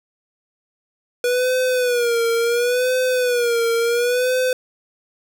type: tone with vibrato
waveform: square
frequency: 485.5 Hz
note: B4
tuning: 30 cents flat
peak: -17 dBFS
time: 1.24-4.53 s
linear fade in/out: 2 ms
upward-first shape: sine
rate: 0.71 Hz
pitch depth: 87 cents each way
effects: none